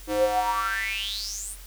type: tone with high-pass filter sweep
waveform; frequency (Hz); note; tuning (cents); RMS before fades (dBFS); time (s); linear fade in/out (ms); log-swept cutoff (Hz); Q
square; 104.3; G#2; +8; -27; 0.07-1.57; 50; 370 to 10000; 9.4
effects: added 44 Hz sine -42 dBFS peak until 1.66 s + white hiss -48 dBFS RMS until 1.66 s